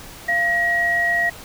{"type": "tone pair together", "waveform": "sine", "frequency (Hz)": [690, 1901.5], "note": ["F5", "A#6"], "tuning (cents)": [-21, 34], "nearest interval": "octave + tritone", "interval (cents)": 1755, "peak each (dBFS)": [-24, -17], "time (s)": [0.28, 1.3], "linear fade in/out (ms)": 10, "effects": ["pink hiss -39 dBFS RMS until 1.44 s"]}